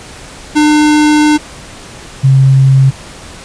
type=tone pair in turn; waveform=square / sine; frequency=301.2 / 134.17 Hz; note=D4 / C3; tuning=+44 / +44 cents; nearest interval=octave + major second; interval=1400 cents; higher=first; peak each=-6 / -3 dBFS; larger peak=second; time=0.55-1.38 / 2.23-2.91 s; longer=first; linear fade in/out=20 ms; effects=pink hiss -31 dBFS RMS until 3.44 s + resampled to 22050 Hz